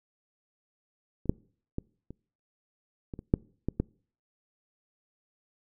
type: clicks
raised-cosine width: 3 ms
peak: -29 / -9 / -19 / -29 / -24 / -27 / -7 / -16 / -13 dBFS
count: 9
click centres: 1.257 / 1.295 / 1.784 / 2.106 / 3.138 / 3.191 / 3.339 / 3.686 / 3.8 s
effects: noise-tail reverb RT60 0.5 s tail -26 dB re dry